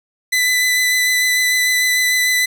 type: tone with vibrato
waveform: sawtooth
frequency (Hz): 2000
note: B6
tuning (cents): +21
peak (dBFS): -10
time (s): 0.32-2.46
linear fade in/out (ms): 10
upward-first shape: triangle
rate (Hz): 6.7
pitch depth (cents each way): 14
effects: none